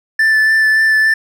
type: tone with vibrato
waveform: triangle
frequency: 1760 Hz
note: A6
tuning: in tune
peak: -7 dBFS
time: 0.19-1.14 s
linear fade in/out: 5 ms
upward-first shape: sine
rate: 3.5 Hz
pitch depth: 13 cents each way
effects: none